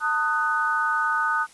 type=chord; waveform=sine; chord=D# diminished; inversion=second; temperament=just; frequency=896 / 1244.5 / 1493.4 Hz; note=A5 / D#6 / F#6; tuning=+31 / 0 / +16 cents; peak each=-28 / -24 / -24 dBFS; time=0-1.47 s; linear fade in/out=50 ms; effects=white hiss -51 dBFS RMS until 1.53 s + resampled to 24000 Hz